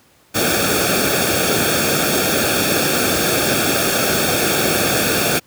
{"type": "noise with comb filter", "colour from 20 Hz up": "pink", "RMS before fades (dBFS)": -17, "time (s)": [0.34, 5.4], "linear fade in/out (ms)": 20, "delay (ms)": 1, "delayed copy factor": -0.8, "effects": ["pink hiss -53 dBFS RMS until 5.46 s", "high-pass 80 Hz 12 dB/octave"]}